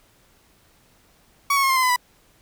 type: tone with pitch steps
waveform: 30% pulse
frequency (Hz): 1126 / 1101.6 / 1077.6 / 1054.2 / 1031.4 / 1009 / 987.1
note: C#6 / C#6 / C#6 / C6 / C6 / B5 / B5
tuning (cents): +27 / -11 / -49 / +13 / -25 / +37 / -1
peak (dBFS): -14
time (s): 1.5-1.962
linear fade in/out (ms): 5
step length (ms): 66
effects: pink hiss -58 dBFS RMS until 2.41 s